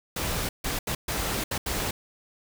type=noise bursts at uneven times; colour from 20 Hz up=pink; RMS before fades=-29 dBFS; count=6; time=0.16-0.49 / 0.64-0.79 / 0.87-0.95 / 1.08-1.44 / 1.51-1.58 / 1.66-1.91 s; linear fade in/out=5 ms; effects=none